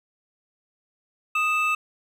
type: tone pair together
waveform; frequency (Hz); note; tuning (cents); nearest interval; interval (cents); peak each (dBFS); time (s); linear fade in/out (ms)
triangle; 1244.5 / 2637; D#6 / E7; 0 / 0; octave + minor second; 1300; -22 / -21; 1.35-1.75; 5
effects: none